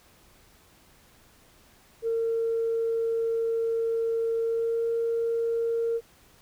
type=tone with pitch glide; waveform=sine; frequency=456.7 to 461.5 Hz; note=A#4 to A#4; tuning=-36 to -17 cents; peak=-23 dBFS; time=2.02-6.01 s; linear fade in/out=50 ms; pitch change=+19 cents; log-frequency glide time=4.41-4.87 s; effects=tanh soft clip ceiling -19 dBFS + pink hiss -58 dBFS RMS until 6.41 s